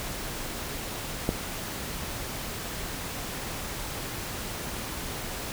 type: click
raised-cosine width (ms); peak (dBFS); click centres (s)
2; -10; 1.291
effects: pink hiss -35 dBFS RMS until 5.52 s